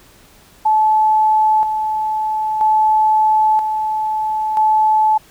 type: tone with tremolo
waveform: sine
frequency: 865 Hz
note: A5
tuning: 30 cents flat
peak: -10 dBFS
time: 0.65-5.18 s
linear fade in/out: 10 ms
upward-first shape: square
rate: 0.51 Hz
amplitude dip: 50%
effects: pink hiss -47 dBFS RMS until 5.3 s